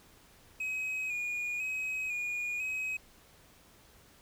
triangle tone with vibrato, 2489 Hz, D#7, in tune, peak -31 dBFS, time 0.6-2.97 s, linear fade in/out 5 ms, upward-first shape square, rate 1 Hz, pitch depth 34 cents each way, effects pink hiss -60 dBFS RMS until 4.21 s

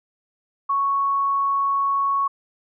sine tone, 1108.7 Hz, C#6, in tune, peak -18 dBFS, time 0.69-2.28 s, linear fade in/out 10 ms, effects none

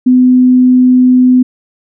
sine tone, 252.6 Hz, B3, 39 cents sharp, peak -3 dBFS, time 0.06-1.43 s, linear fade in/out 10 ms, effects none

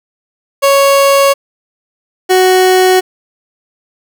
30% pulse tone pair in turn, 554.4 / 371.1 Hz, C#5 / F#4, 0 / +5 cents, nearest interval perfect fifth, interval 695 cents, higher first, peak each -3 dBFS, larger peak neither, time 0.62-1.34 / 2.29-3.01 s, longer neither, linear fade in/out 20 ms, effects none

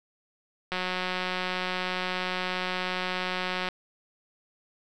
click train, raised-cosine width 0.3 ms, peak -14 dBFS, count 544, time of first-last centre 0.72-3.687 s, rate 183 Hz, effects none

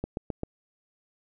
click train, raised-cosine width 2 ms, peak -17 dBFS, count 4, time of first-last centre 0.04-0.434 s, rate 7.62 Hz, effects none

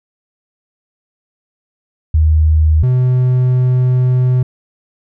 sine / triangle tone pair in turn, 78.1 / 126.65 Hz, D#2 / B2, +7 / +44 cents, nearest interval minor sixth, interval 837 cents, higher second, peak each -7 dBFS, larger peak neither, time 2.14-2.83 / 2.83-4.43 s, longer second, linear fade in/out 5 ms, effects none

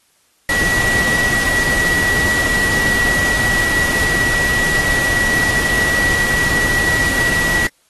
sine tone in noise, 1935 Hz, B6, 36 cents flat, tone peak -15 dBFS, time 0.49-7.67 s, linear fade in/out 2 ms, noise pink, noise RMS -21 dBFS, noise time 0.49-7.67 s, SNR +3 dB, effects white hiss -58 dBFS RMS until 7.89 s + AAC 32 kbps

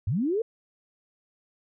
sine linear sweep, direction up, 81.1 to 472.1 Hz, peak -23 dBFS, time 0.07-0.42 s, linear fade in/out 5 ms, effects none

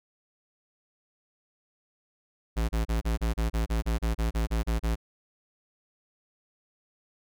square tone bursts, 56 Hz, A1, 31 cents sharp, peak -25 dBFS, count 15, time 2.56-4.958 s, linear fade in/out 20 ms, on 130 ms, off 32 ms, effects none

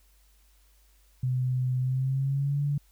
sine tone with pitch glide, 127.4 to 143.83 Hz, C3 to D3, -46 to -36 cents, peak -24 dBFS, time 1.23-2.78 s, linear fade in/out 5 ms, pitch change +210 cents, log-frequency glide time 1.8-2.62 s, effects added 50 Hz sine -59 dBFS peak until 2.91 s + white hiss -66 dBFS RMS until 2.91 s

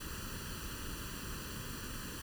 pink noise with comb filter, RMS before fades -43 dBFS, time 0-2.22 s, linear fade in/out 10 ms, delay 0.68 ms, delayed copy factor +0.8, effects none

